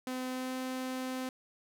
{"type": "tone with pitch glide", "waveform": "sawtooth", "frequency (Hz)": [255.7, 257.9], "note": ["C4", "C4"], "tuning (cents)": [-40, -25], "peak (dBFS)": -31, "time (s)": [0.07, 1.29], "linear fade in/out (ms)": 2, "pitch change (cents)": 15, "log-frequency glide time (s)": [0.28, 0.57], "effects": []}